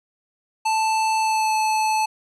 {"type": "tone with pitch glide", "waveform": "square", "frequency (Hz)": [880, 868.9], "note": ["A5", "A5"], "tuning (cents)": [0, -22], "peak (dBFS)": -19, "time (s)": [0.65, 2.06], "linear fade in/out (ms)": 10, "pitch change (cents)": -22, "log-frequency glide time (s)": [1.2, 1.55], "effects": ["resampled to 24000 Hz", "10-bit"]}